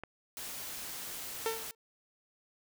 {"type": "click", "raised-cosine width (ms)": 0.5, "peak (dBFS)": -26, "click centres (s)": 0.036}
{"type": "noise", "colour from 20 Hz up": "white", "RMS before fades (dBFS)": -42, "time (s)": [0.37, 1.71], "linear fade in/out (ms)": 0}
{"type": "tone with exponential decay", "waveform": "sawtooth", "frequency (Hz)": 450, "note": "A4", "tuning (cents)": 39, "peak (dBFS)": -24, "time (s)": [1.46, 1.75], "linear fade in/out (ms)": 1, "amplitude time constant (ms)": 63}
{"effects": []}